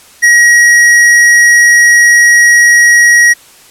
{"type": "tone with hard clipping", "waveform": "triangle", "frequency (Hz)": 1901, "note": "A#6", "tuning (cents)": 33, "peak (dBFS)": -4, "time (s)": [0.22, 3.34], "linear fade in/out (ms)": 20, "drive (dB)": 15, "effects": ["white hiss -39 dBFS RMS until 3.7 s", "low-pass 12000 Hz 12 dB/octave"]}